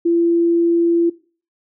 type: tone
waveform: sine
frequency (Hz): 339.1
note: E4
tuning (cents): +49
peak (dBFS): -12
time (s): 0.05-1.1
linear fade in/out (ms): 10
effects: noise-tail reverb RT60 0.4 s tail -20 dB re dry